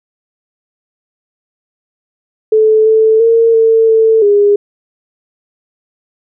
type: tone with pitch steps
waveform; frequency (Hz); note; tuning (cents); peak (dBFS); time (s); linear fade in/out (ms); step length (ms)
sine; 435.6 / 440.2 / 457.5 / 449.5 / 445.1 / 408.8; A4 / A4 / A#4 / A4 / A4 / G#4; -17 / +1 / -32 / +37 / +20 / -27; -5; 2.52-4.56; 5; 340
effects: none